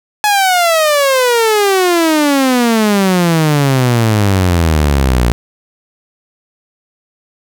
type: exponential sweep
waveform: sawtooth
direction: down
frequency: 850 to 57.5 Hz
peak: -5 dBFS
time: 0.24-5.32 s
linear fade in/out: 0 ms
effects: none